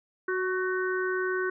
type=harmonic tone with a mistuned harmonic; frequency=370 Hz; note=F#4; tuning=in tune; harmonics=1 / 3 / 4 / 5; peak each=-28 / -36 / -31 / -39 dBFS; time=0.28-1.5 s; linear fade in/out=5 ms; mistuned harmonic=4; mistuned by=+32 cents; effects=none